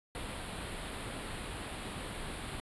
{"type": "band-stop noise", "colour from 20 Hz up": "pink", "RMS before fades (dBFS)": -41, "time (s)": [0.15, 2.6], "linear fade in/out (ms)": 0, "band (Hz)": [4300, 8500], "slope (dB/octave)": 48, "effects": ["resampled to 24000 Hz"]}